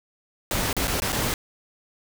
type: noise with dropouts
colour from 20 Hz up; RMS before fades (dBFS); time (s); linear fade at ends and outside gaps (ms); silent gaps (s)
pink; -25; 0.51-1.34; 1; 0.729-0.766 / 0.873-0.879 / 1.001-1.02 / 1.122-1.127
effects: none